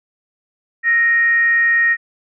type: tone with frequency modulation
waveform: sine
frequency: 1864.7 Hz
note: A#6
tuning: in tune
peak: -11 dBFS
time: 0.83-1.97 s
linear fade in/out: 50 ms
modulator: 532 Hz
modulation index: 0.2
effects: none

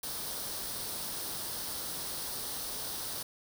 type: noise with comb filter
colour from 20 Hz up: white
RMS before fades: -38 dBFS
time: 0.03-3.23 s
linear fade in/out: 5 ms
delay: 0.21 ms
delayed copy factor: +0.55
effects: none

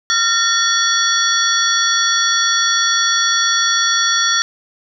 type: tone cluster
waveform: sine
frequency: 1377 / 1826 / 3413 / 4462 / 5710 Hz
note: F6 / A#6 / G#7 / C#8 / F8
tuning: -25 / -36 / +47 / +11 / +37 cents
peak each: -19 dBFS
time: 0.1-4.42 s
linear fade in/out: 0 ms
effects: none

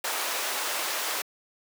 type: high-pass noise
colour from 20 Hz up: pink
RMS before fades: -30 dBFS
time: 0.04-1.22 s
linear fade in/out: 5 ms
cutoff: 620 Hz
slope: 12 dB/octave
effects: high-pass 300 Hz 12 dB/octave

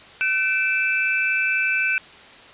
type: tone cluster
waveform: sine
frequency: 1521 / 2350 / 2626 Hz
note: F#6 / D7 / E7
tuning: +47 / +1 / -7 cents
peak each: -23 dBFS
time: 0.21-1.98 s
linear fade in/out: 0 ms
effects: white hiss -44 dBFS RMS until 2.53 s + resampled to 8000 Hz

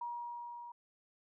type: tone with level ramp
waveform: sine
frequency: 953 Hz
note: A#5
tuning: 38 cents sharp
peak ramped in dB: -37 to -46 dBFS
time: 0.01-0.72 s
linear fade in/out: 5 ms
effects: none

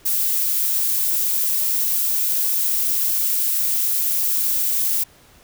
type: noise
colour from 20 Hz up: violet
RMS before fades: -20 dBFS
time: 0.05-5.04 s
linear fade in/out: 10 ms
effects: pink hiss -51 dBFS RMS until 5.43 s

